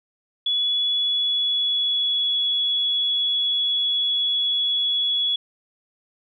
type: tone with pitch glide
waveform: sine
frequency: 3400 to 3377 Hz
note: G#7 to G#7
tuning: +40 to +28 cents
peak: -19 dBFS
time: 0.46-5.36 s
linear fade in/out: 5 ms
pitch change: -12 cents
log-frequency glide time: 0.91-2.38 s
effects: none